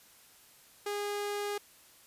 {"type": "tone", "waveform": "sawtooth", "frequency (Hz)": 410, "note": "G#4", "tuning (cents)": -22, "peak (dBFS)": -29, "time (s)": [0.86, 1.58], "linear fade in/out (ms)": 5, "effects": ["white hiss -59 dBFS RMS until 2.06 s", "resampled to 32000 Hz"]}